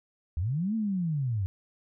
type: linear two-way sweep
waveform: sine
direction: up then down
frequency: 71.9 to 227.5 to 89.4 Hz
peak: -26 dBFS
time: 0.37-1.46 s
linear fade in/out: 0 ms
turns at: 0.75 s
effects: none